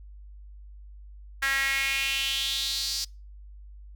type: tone with high-pass filter sweep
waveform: sawtooth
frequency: 272 Hz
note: C#4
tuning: 33 cents flat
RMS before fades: -28 dBFS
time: 1.42-3.05 s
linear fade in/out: 10 ms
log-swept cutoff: 1700 to 5000 Hz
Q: 4.2
effects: noise-tail reverb RT60 0.3 s tail -26 dB re dry + added 50 Hz sine -43 dBFS peak until 3.95 s